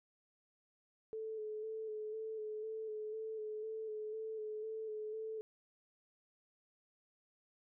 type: tone with vibrato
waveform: sine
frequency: 434.4 Hz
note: A4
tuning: 22 cents flat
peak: -40 dBFS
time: 1.13-5.41 s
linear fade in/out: 0 ms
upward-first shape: square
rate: 2 Hz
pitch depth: 22 cents each way
effects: none